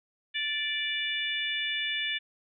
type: harmonic tone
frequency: 585 Hz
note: D5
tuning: 7 cents flat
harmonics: 3 / 4 / 5 / 6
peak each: -34 / -34 / -34 / -34 dBFS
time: 0.34-2.19 s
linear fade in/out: 20 ms
effects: none